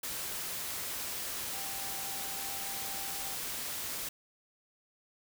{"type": "tone in noise", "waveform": "sine", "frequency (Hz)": 785, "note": "G5", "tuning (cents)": 2, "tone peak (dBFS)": -47, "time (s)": [1.53, 3.35], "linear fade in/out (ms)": 5, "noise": "white", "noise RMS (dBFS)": -38, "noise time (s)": [0.03, 4.09], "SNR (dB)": -12, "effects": []}